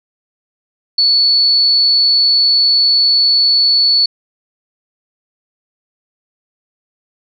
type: tone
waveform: sine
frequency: 4435 Hz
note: C#8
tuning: in tune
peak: -8 dBFS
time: 0.98-4.06 s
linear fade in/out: 5 ms
effects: none